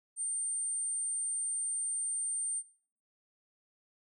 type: tone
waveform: sine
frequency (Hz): 8870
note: C#9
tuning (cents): 0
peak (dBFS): -32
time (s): 0.16-2.63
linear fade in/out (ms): 50
effects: noise-tail reverb RT60 0.6 s tail -22 dB re dry